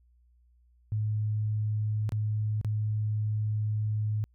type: tone with dropouts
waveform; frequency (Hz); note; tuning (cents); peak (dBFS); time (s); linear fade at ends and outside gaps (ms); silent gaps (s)
sine; 106.9; A2; -49; -26; 0.92-4.24; 0; 2.092-2.121 / 2.613-2.647
effects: added 60 Hz sine -60 dBFS peak until 4.34 s